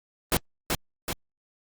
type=noise with echo; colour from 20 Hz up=pink; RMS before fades=-22 dBFS; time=0.32-0.37 s; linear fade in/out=2 ms; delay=380 ms; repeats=2; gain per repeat=-4 dB; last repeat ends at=1.13 s; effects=Opus 32 kbps